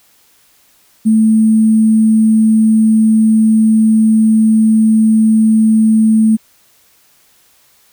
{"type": "tone with sample-and-hold", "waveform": "sine", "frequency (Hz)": 220, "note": "A3", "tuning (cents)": 0, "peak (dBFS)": -6, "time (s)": [1.05, 6.37], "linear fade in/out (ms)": 20, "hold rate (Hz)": 8820, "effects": ["white hiss -51 dBFS RMS until 7.92 s"]}